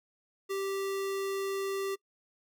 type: tone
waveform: square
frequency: 391 Hz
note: G4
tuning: 4 cents flat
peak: -32 dBFS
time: 0.49-1.96 s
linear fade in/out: 20 ms
effects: noise-tail reverb RT60 0.1 s tail -23 dB re dry